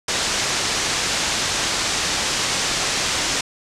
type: low-pass noise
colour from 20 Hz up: white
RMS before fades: -22 dBFS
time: 0.08-3.41 s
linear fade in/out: 5 ms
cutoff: 7300 Hz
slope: 24 dB/octave
effects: low-pass 11000 Hz 12 dB/octave